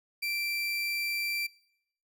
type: tone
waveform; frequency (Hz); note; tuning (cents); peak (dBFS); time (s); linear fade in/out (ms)
30% pulse; 2349; D7; 0; -28; 0.22-1.47; 10
effects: noise-tail reverb RT60 0.7 s tail -20 dB re dry